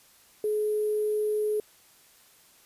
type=tone with sample-and-hold; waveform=sine; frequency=423.6 Hz; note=G#4; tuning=34 cents sharp; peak=-24 dBFS; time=0.44-1.6 s; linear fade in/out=2 ms; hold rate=11025 Hz; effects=white hiss -58 dBFS RMS until 2.65 s + resampled to 32000 Hz